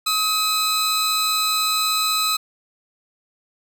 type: tone pair together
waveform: sawtooth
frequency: 1267 / 4022 Hz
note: D#6 / B7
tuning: +31 / +31 cents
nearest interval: octave + minor sixth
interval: 2000 cents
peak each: -18 dBFS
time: 0.06-2.37 s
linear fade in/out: 10 ms
effects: none